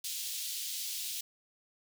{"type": "high-pass noise", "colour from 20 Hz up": "pink", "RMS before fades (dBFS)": -38, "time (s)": [0.04, 1.21], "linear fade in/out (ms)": 5, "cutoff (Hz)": 3300, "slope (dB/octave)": 24, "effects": []}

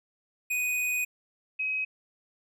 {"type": "tone pair in turn", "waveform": ["square", "sine"], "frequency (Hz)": [2489, 2538], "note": ["D#7", "D#7"], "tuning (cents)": [0, 34], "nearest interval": "unison", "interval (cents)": 34, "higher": "second", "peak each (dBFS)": -27, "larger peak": "neither", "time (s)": [[0.5, 1.05], [1.59, 1.85]], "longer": "first", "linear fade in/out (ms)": 10, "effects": []}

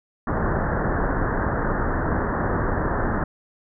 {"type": "low-pass noise", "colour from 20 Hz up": "pink", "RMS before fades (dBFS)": -23, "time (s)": [0.27, 3.24], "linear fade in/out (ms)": 5, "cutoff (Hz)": 1800, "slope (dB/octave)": 96, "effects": []}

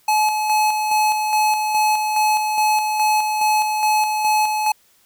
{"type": "tone with tremolo", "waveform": "square", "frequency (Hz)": 855, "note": "A5", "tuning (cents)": -50, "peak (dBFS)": -15, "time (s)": [0.08, 4.72], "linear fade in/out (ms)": 5, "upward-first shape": "square", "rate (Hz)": 2.4, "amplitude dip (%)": 40, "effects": ["white hiss -57 dBFS RMS until 5.05 s"]}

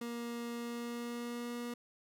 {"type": "tone with pitch glide", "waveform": "30% pulse", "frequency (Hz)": [236.1, 239.8], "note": ["A#3", "A#3"], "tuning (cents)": [22, 49], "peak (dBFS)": -36, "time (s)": [0.01, 1.74], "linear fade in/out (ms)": 5, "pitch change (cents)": 27, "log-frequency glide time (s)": [0.53, 1.56], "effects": []}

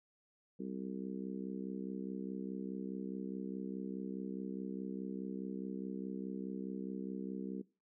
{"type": "harmonic tone", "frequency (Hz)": 64.8, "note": "C2", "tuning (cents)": -16, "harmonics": [3, 4, 5, 6, 7], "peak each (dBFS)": [-43, -45, -47, -49, -50], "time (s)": [0.59, 7.62], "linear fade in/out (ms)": 10, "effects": ["noise-tail reverb RT60 0.3 s tail -20 dB re dry"]}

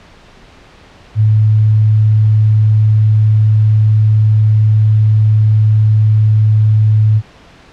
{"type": "tone", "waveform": "sine", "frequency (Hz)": 107.8, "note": "A2", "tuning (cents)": -35, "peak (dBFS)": -6, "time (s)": [1.15, 7.22], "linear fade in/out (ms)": 50, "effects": ["pink hiss -41 dBFS RMS until 7.72 s", "low-pass 4000 Hz 12 dB/octave"]}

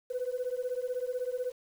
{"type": "beating tone pair", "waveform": "sine", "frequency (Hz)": [492.6, 508.6], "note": ["B4", "C5"], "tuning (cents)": [-5, -49], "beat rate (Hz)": 16, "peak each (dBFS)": [-33, -33], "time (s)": [0.1, 1.52], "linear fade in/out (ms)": 10, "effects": ["tanh soft clip ceiling -26 dBFS", "9-bit"]}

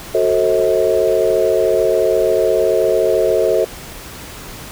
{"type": "chord", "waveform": "sine", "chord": "F# diminished seventh", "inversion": "none", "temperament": "just", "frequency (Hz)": [370, 444, 532.8, 639.4], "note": ["F#4", "A4", "C5", "Eb5"], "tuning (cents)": [0, 16, 31, 47], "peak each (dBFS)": [-18, -16, -18, -17], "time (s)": [0.14, 3.65], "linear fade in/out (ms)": 10, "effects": ["pink hiss -33 dBFS RMS until 4.71 s"]}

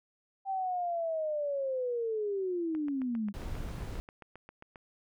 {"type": "linear sweep", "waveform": "sine", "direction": "down", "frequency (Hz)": [784, 196], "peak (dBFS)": -30, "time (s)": [0.45, 3.33], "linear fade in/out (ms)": 50}
{"type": "click train", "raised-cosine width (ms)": 0.5, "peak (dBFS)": -33, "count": 16, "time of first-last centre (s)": [2.75, 4.758], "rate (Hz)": 7.47}
{"type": "noise", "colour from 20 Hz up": "brown", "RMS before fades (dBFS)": -38, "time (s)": [3.34, 4], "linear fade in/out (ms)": 0}
{"effects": []}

